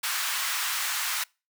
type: high-pass noise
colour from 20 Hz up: pink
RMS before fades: -29 dBFS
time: 0.03-1.24 s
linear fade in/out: 10 ms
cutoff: 1100 Hz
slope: 24 dB/octave
effects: noise-tail reverb RT60 0.3 s tail -26 dB re dry